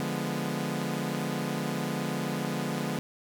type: chord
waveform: sawtooth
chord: D diminished seventh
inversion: none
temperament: equal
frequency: 146.83 / 174.61 / 207.7 / 246.9 Hz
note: D3 / F3 / Ab3 / Cb4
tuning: 0 / 0 / 0 / 0 cents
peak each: -31 dBFS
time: 0-2.99 s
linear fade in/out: 0 ms
effects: none